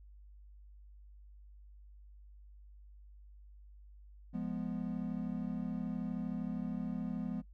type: chord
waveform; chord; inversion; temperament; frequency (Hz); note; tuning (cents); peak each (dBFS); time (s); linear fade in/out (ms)
triangle; F diminished; none; equal; 174.61 / 207.7 / 246.9; F3 / Ab3 / Cb4; 0 / 0 / 0; -38 / -38 / -38; 4.33-7.42; 20
effects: noise-tail reverb RT60 0.1 s tail -19 dB re dry + added 50 Hz sine -53 dBFS peak until 7.53 s